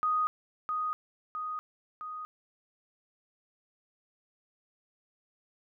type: tone with echo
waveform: sine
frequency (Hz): 1244.5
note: D#6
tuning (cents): 0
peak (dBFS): -25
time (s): 0.03-0.27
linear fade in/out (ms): 0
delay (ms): 660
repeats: 3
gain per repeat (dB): -4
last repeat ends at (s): 2.25
effects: none